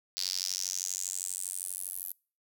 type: tone with high-pass filter sweep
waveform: square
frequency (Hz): 46.25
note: F#1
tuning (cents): 0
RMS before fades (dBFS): -36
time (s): 0.17-2.12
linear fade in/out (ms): 0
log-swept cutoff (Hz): 4600 to 12000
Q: 4.7
effects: noise-tail reverb RT60 0.4 s tail -26 dB re dry